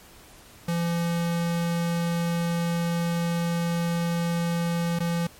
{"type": "tone with dropouts", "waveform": "square", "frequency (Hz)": 170, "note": "F3", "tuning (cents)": -46, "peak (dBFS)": -24, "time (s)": [0.68, 5.27], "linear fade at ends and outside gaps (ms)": 5, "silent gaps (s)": [4.99, 5.002], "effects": ["pink hiss -50 dBFS RMS until 5.39 s", "MP3 64 kbps"]}